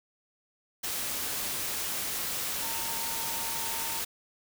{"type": "tone in noise", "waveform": "sine", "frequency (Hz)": 913, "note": "A#5", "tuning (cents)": -36, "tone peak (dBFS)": -40, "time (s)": [2.62, 4], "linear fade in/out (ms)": 10, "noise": "white", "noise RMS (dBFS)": -33, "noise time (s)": [0.83, 4.05], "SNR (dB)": -10, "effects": []}